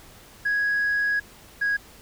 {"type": "tone pair in turn", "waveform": "sine", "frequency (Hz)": [1661.2, 1649.7], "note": ["G#6", "G#6"], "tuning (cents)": [0, -12], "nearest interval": "unison", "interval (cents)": 12, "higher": "first", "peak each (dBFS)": -19, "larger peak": "neither", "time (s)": [[0.45, 1.2], [1.61, 1.77]], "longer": "first", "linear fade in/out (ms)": 10, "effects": ["tanh soft clip ceiling -18 dBFS", "pink hiss -49 dBFS RMS until 2.01 s"]}